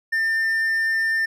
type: tone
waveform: triangle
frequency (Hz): 1798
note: A6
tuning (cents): +37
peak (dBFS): -17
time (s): 0.12-1.26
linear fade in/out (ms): 10
effects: none